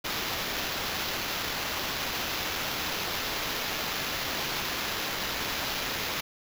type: noise with sample-and-hold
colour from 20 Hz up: violet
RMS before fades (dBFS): -32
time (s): 0.04-6.21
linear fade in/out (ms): 10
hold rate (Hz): 8820
effects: none

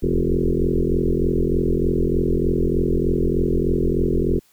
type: tone with frequency modulation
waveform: sine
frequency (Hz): 198.1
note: G3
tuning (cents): +18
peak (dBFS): -16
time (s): 0.02-4.4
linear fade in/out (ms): 20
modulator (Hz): 43.3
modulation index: 5.2
effects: white hiss -58 dBFS RMS until 4.52 s

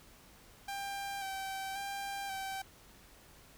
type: tone with vibrato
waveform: sawtooth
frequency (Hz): 784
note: G5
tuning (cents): 0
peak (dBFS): -34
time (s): 0.68-2.62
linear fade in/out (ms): 5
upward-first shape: square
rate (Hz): 0.93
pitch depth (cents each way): 22
effects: added 50 Hz sine -68 dBFS peak until 3.57 s + pink hiss -59 dBFS RMS until 3.57 s

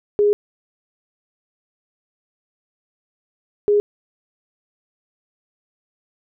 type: tone bursts at uneven times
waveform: sine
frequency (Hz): 413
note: G#4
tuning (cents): -10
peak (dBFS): -12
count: 2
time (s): 0.19-0.33 / 3.68-3.8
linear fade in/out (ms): 0
effects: none

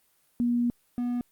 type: tone pair in turn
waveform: sine / triangle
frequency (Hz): 240 / 243.4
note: B3 / B3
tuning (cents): -49 / -25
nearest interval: unison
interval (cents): 24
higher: second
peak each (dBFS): -22 / -24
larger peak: first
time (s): 0.4-0.7 / 0.98-1.21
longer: first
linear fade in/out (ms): 0
effects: white hiss -67 dBFS RMS until 1.31 s + Opus 32 kbps

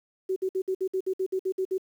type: tone bursts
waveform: sine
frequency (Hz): 377.5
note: F#4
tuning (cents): +35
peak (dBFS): -24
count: 12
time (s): 0.29-1.781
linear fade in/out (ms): 10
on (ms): 72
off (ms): 57
effects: 9-bit

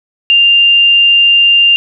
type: tone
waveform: sine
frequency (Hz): 2794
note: F7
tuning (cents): 0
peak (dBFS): -4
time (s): 0.3-1.76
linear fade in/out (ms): 0
effects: none

